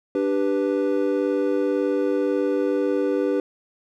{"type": "chord", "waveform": "triangle", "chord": "G major", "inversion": "second", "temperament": "equal", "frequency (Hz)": [293.7, 392, 493.9], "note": ["D4", "G4", "B4"], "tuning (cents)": [0, 0, 0], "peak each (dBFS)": -22, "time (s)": [0.15, 3.4], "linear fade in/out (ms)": 2, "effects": []}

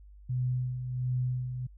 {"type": "tone with tremolo", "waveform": "sine", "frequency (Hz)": 126.1, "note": "B2", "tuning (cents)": 36, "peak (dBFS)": -26, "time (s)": [0.29, 1.67], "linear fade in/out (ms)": 10, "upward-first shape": "sine", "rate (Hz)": 1.4, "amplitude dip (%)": 55, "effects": ["added 50 Hz sine -49 dBFS peak until 1.77 s"]}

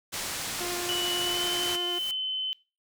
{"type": "low-pass noise", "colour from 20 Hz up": "white", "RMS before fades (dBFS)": -34, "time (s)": [0.12, 1.77], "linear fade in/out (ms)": 20, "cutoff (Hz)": 8500, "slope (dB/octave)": 12}
{"type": "tone with vibrato", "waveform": "sawtooth", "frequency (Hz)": 353.1, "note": "F4", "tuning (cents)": 19, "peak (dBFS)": -29, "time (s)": [0.6, 1.99], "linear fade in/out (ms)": 10, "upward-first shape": "triangle", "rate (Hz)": 11, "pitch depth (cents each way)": 13}
{"type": "tone with pitch glide", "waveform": "sine", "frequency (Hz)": [2960, 3050], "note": ["F#7", "G7"], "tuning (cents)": [0, -48], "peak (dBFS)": -28, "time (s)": [0.89, 2.53], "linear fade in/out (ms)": 0, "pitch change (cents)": 52, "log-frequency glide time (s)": [1.22, 1.44]}
{"type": "noise with exponential growth", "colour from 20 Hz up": "white", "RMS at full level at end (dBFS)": -39, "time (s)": [1.46, 2.11], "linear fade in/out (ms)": 1, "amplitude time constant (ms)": 140}
{"effects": ["noise-tail reverb RT60 0.3 s tail -22 dB re dry"]}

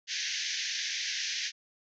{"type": "band-pass noise", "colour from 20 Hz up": "white", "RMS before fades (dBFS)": -34, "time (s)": [0.07, 1.52], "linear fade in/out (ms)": 50, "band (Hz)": [1600, 6400], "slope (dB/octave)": 96, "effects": []}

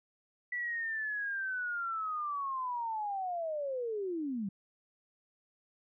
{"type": "linear sweep", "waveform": "sine", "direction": "down", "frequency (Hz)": [1970, 185], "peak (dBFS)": -33, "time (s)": [0.52, 4.49], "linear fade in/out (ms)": 5, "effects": []}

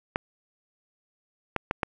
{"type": "clicks", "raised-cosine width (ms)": 0.5, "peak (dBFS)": -10, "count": 4, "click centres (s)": [0.159, 1.563, 1.711, 1.832], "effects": []}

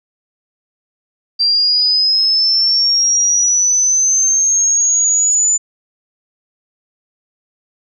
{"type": "linear sweep", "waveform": "sine", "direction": "up", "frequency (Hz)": [4700, 7040], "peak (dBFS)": -10, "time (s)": [1.39, 5.58], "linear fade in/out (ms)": 20, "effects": []}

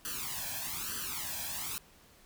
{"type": "noise with flanger", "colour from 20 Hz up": "white", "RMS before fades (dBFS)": -38, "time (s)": [0.05, 1.78], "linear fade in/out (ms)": 0, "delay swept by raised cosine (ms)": [0.66, 1.23], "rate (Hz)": 1.1, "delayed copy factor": 0.95, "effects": ["pink hiss -60 dBFS RMS until 2.25 s"]}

